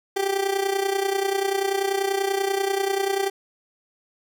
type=tone with amplitude modulation; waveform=30% pulse; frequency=392 Hz; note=G4; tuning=in tune; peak=-16 dBFS; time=0.16-3.3 s; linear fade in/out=10 ms; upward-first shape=sine; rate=30.3 Hz; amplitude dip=70%; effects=none